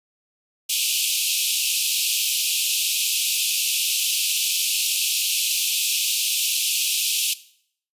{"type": "high-pass noise", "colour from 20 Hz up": "pink", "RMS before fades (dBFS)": -22, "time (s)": [0.69, 7.34], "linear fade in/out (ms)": 10, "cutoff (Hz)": 2500, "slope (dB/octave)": 96, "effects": ["noise-tail reverb RT60 0.6 s tail -17 dB re dry", "resampled to 32000 Hz"]}